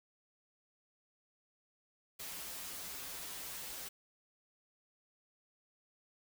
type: noise with comb filter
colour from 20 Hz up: white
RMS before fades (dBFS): -45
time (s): 2.19-3.89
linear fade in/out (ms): 10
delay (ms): 8.6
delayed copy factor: -0.8
effects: none